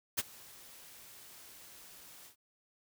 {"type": "noise with ADSR envelope", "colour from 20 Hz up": "white", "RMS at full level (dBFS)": -30, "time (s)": [0.17, 2.36], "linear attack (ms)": 18, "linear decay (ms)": 30, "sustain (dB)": -24, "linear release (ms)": 100, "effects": []}